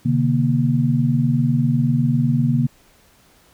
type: tone cluster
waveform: sine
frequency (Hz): 128.7 / 148.7 / 236.6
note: C3 / D3 / A#3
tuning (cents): -28 / +22 / +26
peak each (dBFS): -19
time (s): 0.05-2.67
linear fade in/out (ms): 10
effects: pink hiss -54 dBFS RMS until 3.53 s